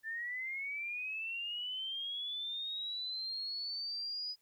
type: linear sweep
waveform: sine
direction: up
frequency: 1760 to 4978 Hz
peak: -37 dBFS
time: 0.03-4.36 s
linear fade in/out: 50 ms
effects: white hiss -75 dBFS RMS until 4.41 s